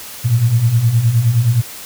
sine beating tone pair, 110 / 119.6 Hz, A2 / A#2, 0 / +45 cents, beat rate 9.6 Hz, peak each -17 / -11 dBFS, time 0.24-1.62 s, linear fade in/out 20 ms, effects white hiss -32 dBFS RMS until 1.85 s

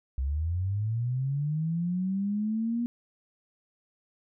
sine linear sweep, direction up, 63.4 to 240.4 Hz, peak -26 dBFS, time 0.18-2.86 s, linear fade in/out 0 ms, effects none

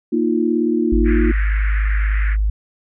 sine chord, Bb suspended fourth, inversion none, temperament equal, 233.1 / 311.1 / 349.2 Hz, Bb3 / Eb4 / F4, 0 / 0 / 0 cents, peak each -19 dBFS, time 0.12-1.32 s, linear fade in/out 10 ms
sine tone, 51.91 Hz, G#1, in tune, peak -14 dBFS, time 0.92-2.5 s, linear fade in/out 5 ms
white band-pass noise, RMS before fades -30 dBFS, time 1.04-2.37 s, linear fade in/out 50 ms, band 1400 to 2100 Hz, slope 48 dB/octave
effects none

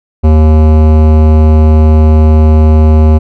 sine tone with hard clipping, 77.78 Hz, D#2, in tune, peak -4 dBFS, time 0.23-3.19 s, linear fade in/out 20 ms, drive 17 dB, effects none

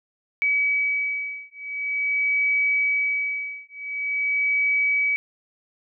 sine beating tone pair, 2278 / 2278.46 Hz, C#7 / C#7, +47 / +47 cents, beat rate 0.46 Hz, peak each -24 dBFS, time 0.42-5.16 s, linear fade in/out 0 ms, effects none

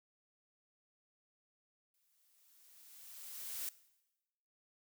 blue noise with exponential growth, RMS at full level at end -40 dBFS, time 1.94-3.69 s, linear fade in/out 2 ms, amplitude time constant 380 ms, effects noise-tail reverb RT60 1.0 s tail -19 dB re dry

